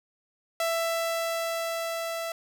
sawtooth tone with level ramp, 664 Hz, E5, 12 cents sharp, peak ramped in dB -21 to -27 dBFS, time 0.6-2.32 s, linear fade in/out 2 ms, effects none

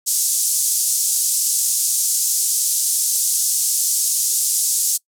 pink band-pass noise, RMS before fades -19 dBFS, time 0.06-4.98 s, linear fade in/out 20 ms, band 6200 to 12000 Hz, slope 24 dB/octave, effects noise-tail reverb RT60 0.1 s tail -24 dB re dry

